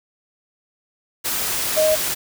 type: tone in noise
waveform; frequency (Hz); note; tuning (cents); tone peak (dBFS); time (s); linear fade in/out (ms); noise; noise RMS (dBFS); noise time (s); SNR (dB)
sine; 622.3; D#5; 0; -14; 1.76-1.96; 20; white; -23; 1.24-2.15; +6
effects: none